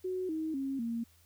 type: tone with pitch steps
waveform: sine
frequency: 369.9 / 316.5 / 270.8 / 231.7 Hz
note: F#4 / D#4 / C#4 / A#3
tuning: 0 / +30 / -40 / -10 cents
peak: -32 dBFS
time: 0.04-1.04 s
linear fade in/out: 10 ms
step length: 250 ms
effects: added 83 Hz sine -64 dBFS peak until 1.25 s + white hiss -66 dBFS RMS until 1.25 s

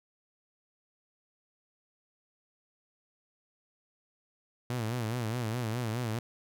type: tone with vibrato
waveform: sawtooth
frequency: 116.54 Hz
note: A#2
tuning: in tune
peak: -27 dBFS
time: 4.7-6.19 s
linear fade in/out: 0 ms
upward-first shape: sine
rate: 4.8 Hz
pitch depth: 130 cents each way
effects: none

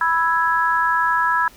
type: chord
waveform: sine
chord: E major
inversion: second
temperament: equal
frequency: 987.8 / 1318.5 / 1661.2 Hz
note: B5 / E6 / G#6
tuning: 0 / 0 / 0 cents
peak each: -19 / -21 / -20 dBFS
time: 0.01-1.48 s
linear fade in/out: 2 ms
effects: pink hiss -47 dBFS RMS until 1.56 s

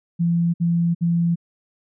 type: tone bursts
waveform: sine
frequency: 170 Hz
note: F3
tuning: 46 cents flat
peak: -16 dBFS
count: 3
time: 0.19-1.358 s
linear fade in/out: 20 ms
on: 350 ms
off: 59 ms
effects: none

